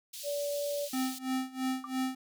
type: high-pass noise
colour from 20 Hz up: pink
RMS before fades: -43 dBFS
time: 0.13-1.19 s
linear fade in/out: 10 ms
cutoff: 3400 Hz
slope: 24 dB/octave
type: tone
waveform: sine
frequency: 576 Hz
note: D5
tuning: 34 cents flat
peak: -31 dBFS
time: 0.23-0.89 s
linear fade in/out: 50 ms
type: tone with tremolo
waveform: square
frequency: 260.1 Hz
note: C4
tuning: 10 cents flat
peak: -29 dBFS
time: 0.93-2.15 s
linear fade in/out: 5 ms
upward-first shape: sine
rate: 3 Hz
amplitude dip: 90%
type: tone with exponential decay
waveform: sine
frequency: 1184 Hz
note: D6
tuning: 14 cents sharp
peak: -33 dBFS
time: 1.84-1.92 s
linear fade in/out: 2 ms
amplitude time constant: 17 ms
effects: none